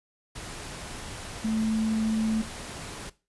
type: tone in noise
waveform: sine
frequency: 220 Hz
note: A3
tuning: in tune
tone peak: -24 dBFS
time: 1.44-2.42 s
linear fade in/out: 10 ms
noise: pink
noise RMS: -39 dBFS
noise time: 0.35-3.1 s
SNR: +12 dB
effects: noise-tail reverb RT60 0.3 s tail -18 dB re dry + resampled to 24000 Hz